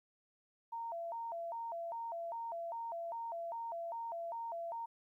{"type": "tone with vibrato", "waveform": "sine", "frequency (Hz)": 790, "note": "G5", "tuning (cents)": 13, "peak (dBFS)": -39, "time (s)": [0.72, 4.86], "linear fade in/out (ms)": 10, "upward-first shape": "square", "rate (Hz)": 2.5, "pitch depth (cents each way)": 270, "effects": ["13-bit"]}